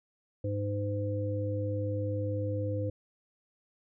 harmonic tone, 102.1 Hz, G#2, 29 cents flat, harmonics 1 / 3 / 5, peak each -31 / -38 / -35 dBFS, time 0.44-2.9 s, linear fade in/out 5 ms, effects none

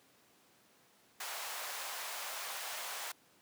pink high-pass noise, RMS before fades -42 dBFS, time 1.2-3.12 s, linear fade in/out 5 ms, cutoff 660 Hz, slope 24 dB/octave, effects pink hiss -66 dBFS RMS until 3.41 s + high-pass 200 Hz 12 dB/octave

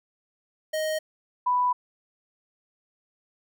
square / sine tone pair in turn, 624 / 990.5 Hz, D#5 / B5, +5 / +5 cents, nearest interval minor sixth, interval 800 cents, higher second, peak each -26 / -20 dBFS, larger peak second, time 0.73-0.99 / 1.46-1.73 s, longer second, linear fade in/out 10 ms, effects none

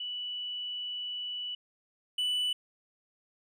sine / triangle tone pair in turn, 2960 / 2975 Hz, F#7 / F#7, 0 / +9 cents, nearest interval unison, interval 9 cents, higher second, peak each -34 / -26 dBFS, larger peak second, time 0-1.55 / 2.18-2.53 s, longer first, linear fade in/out 5 ms, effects none

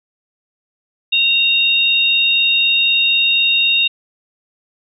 sine tone pair together, 2767 / 3711 Hz, F7 / A#7, -17 / -9 cents, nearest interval perfect fourth, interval 508 cents, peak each -14 dBFS, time 1.12-3.88 s, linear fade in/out 10 ms, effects none

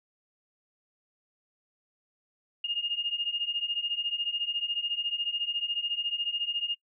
sine beating tone pair, 2829 / 2843 Hz, F7 / F7, +22 / +30 cents, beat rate 14 Hz, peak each -33 / -31 dBFS, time 2.64-6.75 s, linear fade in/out 5 ms, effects noise-tail reverb RT60 0.1 s tail -20 dB re dry

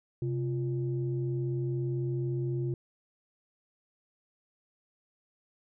sine tone pair together, 130.81 / 348.4 Hz, C3 / F4, 0 / -4 cents, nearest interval octave + perfect fourth, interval 1696 cents, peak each -29 / -34 dBFS, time 0.22-2.74 s, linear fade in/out 2 ms, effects tanh soft clip ceiling -21 dBFS

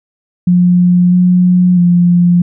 sine tone with pitch steps, 178 / 180.1 / 175.2 Hz, F3 / F#3 / F3, +33 / -46 / +6 cents, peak -5 dBFS, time 0.47-2.42 s, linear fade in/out 5 ms, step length 650 ms, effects none

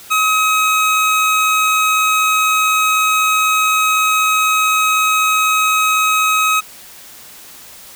25% pulse tone, 1271 Hz, D#6, 36 cents sharp, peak -8 dBFS, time 0.1-6.61 s, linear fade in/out 20 ms, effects white hiss -38 dBFS RMS until 7.95 s

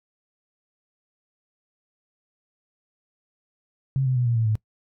sine tone with pitch steps, 134.6 / 128.89 / 123.43 / 118.2 / 113.18 / 108.39 Hz, C3 / C3 / B2 / A#2 / A2 / A2, +49 / -26 / -1 / +24 / +49 / -26 cents, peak -19 dBFS, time 3.96-4.554 s, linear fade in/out 0 ms, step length 99 ms, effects noise-tail reverb RT60 0.1 s tail -22 dB re dry

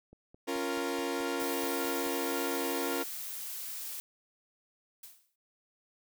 click train, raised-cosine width 2 ms, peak -40 dBFS, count 10, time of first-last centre 0.13-2.065 s, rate 4.65 Hz
sawtooth chord, Bb minor, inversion first, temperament equal, 277.2 / 349.2 / 466.2 Hz, Db4 / F4 / Bb4, 0 / 0 / 0 cents, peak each -32 dBFS, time 0.47-3.04 s, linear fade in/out 20 ms
blue noise, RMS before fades -40 dBFS, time 1.4-4 s, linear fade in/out 0 ms
blue noise with exponential decay, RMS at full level -45 dBFS, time 5.03-5.36 s, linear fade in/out 5 ms, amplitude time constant 70 ms
effects none

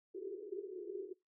pink band-pass noise, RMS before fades -45 dBFS, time 0.14-1.14 s, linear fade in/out 10 ms, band 360 to 420 Hz, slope 96 dB/octave, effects noise-tail reverb RT60 0.2 s tail -21 dB re dry

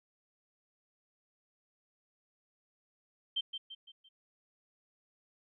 sine tone with echo, 3136 Hz, G7, in tune, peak -30 dBFS, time 3.36-3.41 s, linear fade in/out 10 ms, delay 170 ms, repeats 4, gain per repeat -7 dB, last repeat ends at 4.09 s, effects none

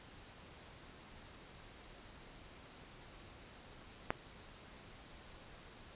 click, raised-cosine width 0.5 ms, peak -17 dBFS, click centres 4.105 s, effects pink hiss -56 dBFS RMS until 5.95 s + resampled to 8000 Hz

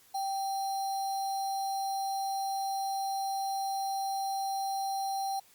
sine tone with sample-and-hold, 780 Hz, G5, 9 cents flat, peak -30 dBFS, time 0.14-5.4 s, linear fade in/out 10 ms, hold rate 4900 Hz, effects white hiss -61 dBFS RMS until 5.54 s + Opus 48 kbps

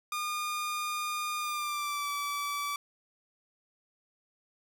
sawtooth tone with pitch glide, 1215 to 1153.5 Hz, D#6 to D6, -42 to -31 cents, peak -28 dBFS, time 0.12-2.76 s, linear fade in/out 2 ms, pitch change -89 cents, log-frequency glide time 1.39-2.1 s, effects none

